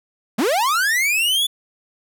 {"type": "linear sweep", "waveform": "45% pulse", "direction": "up", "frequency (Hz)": [185, 3500], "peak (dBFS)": -16, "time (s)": [0.38, 1.47], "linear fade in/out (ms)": 10, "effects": []}